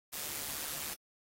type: noise with amplitude modulation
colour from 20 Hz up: white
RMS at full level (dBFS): -37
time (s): 0.12-0.95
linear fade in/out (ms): 20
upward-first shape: sine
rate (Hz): 148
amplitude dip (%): 60
effects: AAC 48 kbps